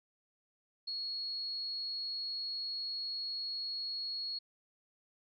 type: tone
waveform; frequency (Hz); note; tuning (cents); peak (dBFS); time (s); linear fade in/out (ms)
sine; 4328; C#8; -42; -36; 0.87-4.39; 10
effects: none